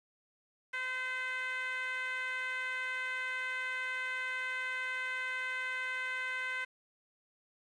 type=tone with band-pass filter; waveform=10% pulse; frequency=513 Hz; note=C5; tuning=34 cents flat; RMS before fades=-37 dBFS; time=0.73-6.65 s; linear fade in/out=10 ms; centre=1800 Hz; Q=3.2; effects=resampled to 22050 Hz + 10-bit

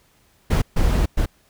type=noise bursts at uneven times; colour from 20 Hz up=brown; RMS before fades=-17 dBFS; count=3; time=0.5-0.62 / 0.76-1.06 / 1.17-1.26 s; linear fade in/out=10 ms; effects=pink hiss -59 dBFS RMS until 1.49 s

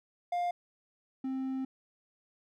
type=tone pair in turn; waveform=triangle; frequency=704 / 263.7 Hz; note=F5 / C4; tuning=+14 / +14 cents; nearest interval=octave + perfect fourth; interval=1700 cents; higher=first; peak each=-27 / -30 dBFS; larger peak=first; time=0.32-0.51 / 1.24-1.65 s; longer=second; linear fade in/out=5 ms; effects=none

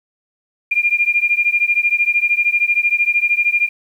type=beating tone pair; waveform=sine; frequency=2400 / 2413 Hz; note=D7 / D7; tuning=+37 / +46 cents; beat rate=13 Hz; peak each=-16 dBFS; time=0.71-3.69 s; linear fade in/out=10 ms; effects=8-bit

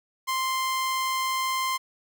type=tone; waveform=sawtooth; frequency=1046.5 Hz; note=C6; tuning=in tune; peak=-21 dBFS; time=0.27-1.78 s; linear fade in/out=20 ms; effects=none

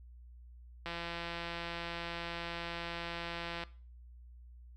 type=click train; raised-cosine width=0.3 ms; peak=-24 dBFS; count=473; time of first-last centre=0.86-3.636 s; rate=170 Hz; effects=noise-tail reverb RT60 0.4 s tail -19 dB re dry + added 60 Hz sine -51 dBFS peak until 4.76 s

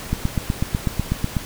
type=click train; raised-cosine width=5 ms; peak=-7 dBFS; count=11; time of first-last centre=0.13-1.368 s; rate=8.08 Hz; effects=pink hiss -34 dBFS RMS until 1.45 s

